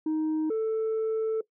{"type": "tone pair in turn", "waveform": "sine", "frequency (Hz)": [312.4, 441.8], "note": ["D#4", "A4"], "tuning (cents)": [7, 7], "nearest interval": "tritone", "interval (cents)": 600, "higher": "second", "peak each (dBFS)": -22, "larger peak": "neither", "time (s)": [[0.06, 0.5], [0.5, 1.41]], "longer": "second", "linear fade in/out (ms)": 5, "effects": ["noise-tail reverb RT60 0.1 s tail -20 dB re dry", "tanh soft clip ceiling -24 dBFS"]}